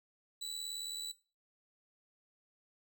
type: tone with amplitude modulation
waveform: 30% pulse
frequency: 3952 Hz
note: B7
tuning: in tune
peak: -34 dBFS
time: 0.41-1.12 s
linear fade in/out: 10 ms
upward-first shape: sine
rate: 78.8 Hz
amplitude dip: 55%
effects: noise-tail reverb RT60 0.3 s tail -17 dB re dry